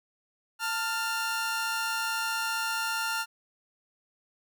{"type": "tone pair together", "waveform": "sawtooth", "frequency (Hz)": [892.8, 1396.9], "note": ["A5", "F6"], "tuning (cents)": [25, 0], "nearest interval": "minor sixth", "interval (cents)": 775, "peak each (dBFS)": [-30, -26], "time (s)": [0.59, 3.26], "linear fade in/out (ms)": 50, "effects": []}